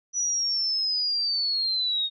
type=linear sweep; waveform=sine; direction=down; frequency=5920 to 3700 Hz; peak=-23 dBFS; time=0.13-2.1 s; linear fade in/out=50 ms; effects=none

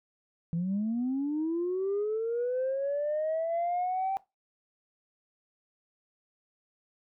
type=linear sweep; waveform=sine; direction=up; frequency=162.9 to 781 Hz; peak=-26 dBFS; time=0.53-4.17 s; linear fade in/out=0 ms; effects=noise-tail reverb RT60 0.2 s tail -18 dB re dry + tanh soft clip ceiling -24 dBFS

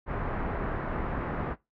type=low-pass noise; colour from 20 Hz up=pink; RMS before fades=-32 dBFS; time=0.06-1.56 s; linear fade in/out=50 ms; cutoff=1700 Hz; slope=24 dB/octave; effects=noise-tail reverb RT60 0.2 s tail -19 dB re dry

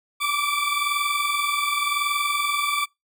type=tone pair together; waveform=20% pulse; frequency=1155 / 1175.9 Hz; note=D6 / D6; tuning=-29 / +2 cents; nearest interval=unison; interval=31 cents; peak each=-19 / -21 dBFS; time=0.2-2.86 s; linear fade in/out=20 ms; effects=noise-tail reverb RT60 0.2 s tail -26 dB re dry

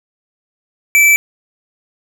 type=tone; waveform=square; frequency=2319 Hz; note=D7; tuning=22 cents flat; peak=-7 dBFS; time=0.95-1.16 s; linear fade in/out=0 ms; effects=none

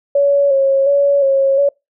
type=tone with vibrato; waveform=sine; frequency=554.4 Hz; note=C#5; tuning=in tune; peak=-9 dBFS; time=0.15-1.69 s; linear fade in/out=5 ms; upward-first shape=square; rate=1.4 Hz; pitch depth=32 cents each way; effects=noise-tail reverb RT60 0.2 s tail -25 dB re dry

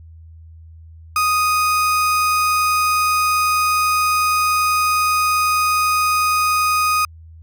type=tone; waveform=35% pulse; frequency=1244.5 Hz; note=D#6; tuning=in tune; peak=-13 dBFS; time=1.16-7.05 s; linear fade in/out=2 ms; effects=added 81 Hz sine -38 dBFS peak until 7.42 s

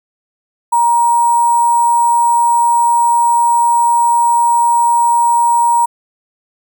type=tone with sample-and-hold; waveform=sine; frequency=944 Hz; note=A#5; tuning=22 cents sharp; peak=-8 dBFS; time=0.72-5.86 s; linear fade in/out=10 ms; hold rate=8820 Hz; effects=none

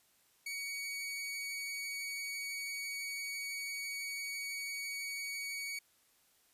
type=tone; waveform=sawtooth; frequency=2247 Hz; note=C#7; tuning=23 cents sharp; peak=-35 dBFS; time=0.46-5.79 s; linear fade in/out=5 ms; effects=white hiss -70 dBFS RMS until 6.53 s + resampled to 32000 Hz

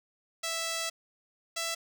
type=tone pair in turn; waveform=5% pulse; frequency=659.3 / 663.9 Hz; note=E5 / E5; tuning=0 / +12 cents; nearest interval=unison; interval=12 cents; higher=second; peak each=-20 dBFS; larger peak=neither; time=0.43-0.9 / 1.56-1.75 s; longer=first; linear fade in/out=10 ms; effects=none

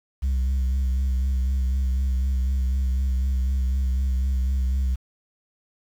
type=tone with vibrato; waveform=sine; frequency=65.2 Hz; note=C2; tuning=5 cents flat; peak=-17 dBFS; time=0.22-4.96 s; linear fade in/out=20 ms; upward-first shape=sine; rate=4 Hz; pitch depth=41 cents each way; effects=tanh soft clip ceiling -19 dBFS + 8-bit

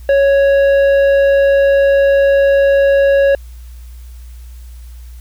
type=tone with tanh clipping; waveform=sine; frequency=554.4 Hz; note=C#5; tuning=in tune; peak=-9 dBFS; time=0.09-3.35 s; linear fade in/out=2 ms; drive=9 dB; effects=added 60 Hz sine -30 dBFS peak until 5.2 s + white hiss -49 dBFS RMS until 5.2 s

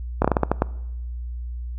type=slowing click train; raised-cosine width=1 ms; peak=-3 dBFS; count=8; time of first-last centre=0.22-0.621 s; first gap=25 ms; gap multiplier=1.27; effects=noise-tail reverb RT60 0.9 s tail -21 dB re dry + added 60 Hz sine -28 dBFS peak until 1.78 s

